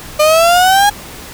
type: exponential sweep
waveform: 35% pulse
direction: up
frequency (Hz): 600 to 830.6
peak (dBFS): -5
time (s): 0.19-0.9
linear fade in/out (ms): 10
effects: pink hiss -31 dBFS RMS until 1.33 s